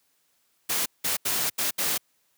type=noise bursts at uneven times; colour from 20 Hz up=white; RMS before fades=-26 dBFS; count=5; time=0.69-0.86 / 1.04-1.17 / 1.25-1.5 / 1.58-1.71 / 1.78-1.98 s; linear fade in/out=10 ms; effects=white hiss -69 dBFS RMS until 2.37 s + high-pass 100 Hz 12 dB/octave